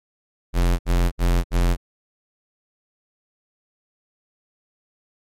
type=tone bursts; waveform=square; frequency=43.65 Hz; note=F1; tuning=in tune; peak=-16 dBFS; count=4; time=0.53-1.768 s; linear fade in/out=50 ms; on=260 ms; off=66 ms; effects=MP3 64 kbps